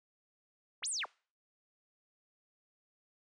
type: linear two-way sweep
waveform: sine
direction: up then down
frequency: 110 to 9900 to 233.9 Hz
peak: -34 dBFS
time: 0.82-1.06 s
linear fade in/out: 20 ms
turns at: 0.88 s
effects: noise-tail reverb RT60 0.4 s tail -25 dB re dry